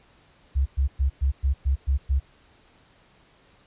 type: tone bursts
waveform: sine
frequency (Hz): 67.7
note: C#2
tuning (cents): -40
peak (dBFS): -18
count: 8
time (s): 0.55-2.2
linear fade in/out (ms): 20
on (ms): 110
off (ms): 110
effects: pink hiss -58 dBFS RMS until 3.66 s + resampled to 8000 Hz